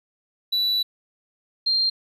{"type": "tone pair in turn", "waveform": ["triangle", "sine"], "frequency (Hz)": [3951, 4186], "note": ["B7", "C8"], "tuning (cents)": [0, 0], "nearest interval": "minor second", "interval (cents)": 100, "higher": "second", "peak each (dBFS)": -18, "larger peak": "neither", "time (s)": [[0.52, 0.83], [1.66, 1.9]], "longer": "first", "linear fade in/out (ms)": 10, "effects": ["resampled to 32000 Hz", "10-bit"]}